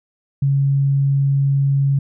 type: tone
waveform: sine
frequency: 138.59 Hz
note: C#3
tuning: in tune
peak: -13 dBFS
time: 0.42-1.99 s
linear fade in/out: 5 ms
effects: none